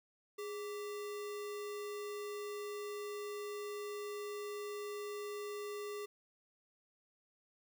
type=tone with sample-and-hold; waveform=sine; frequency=413.8 Hz; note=G#4; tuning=6 cents flat; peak=-40 dBFS; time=0.38-6.06 s; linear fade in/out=10 ms; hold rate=1575 Hz; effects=none